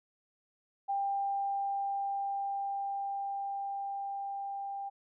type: tone with level ramp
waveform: sine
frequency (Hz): 794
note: G5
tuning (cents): +22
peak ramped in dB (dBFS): -29 to -36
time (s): 0.88-4.9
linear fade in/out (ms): 20
effects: none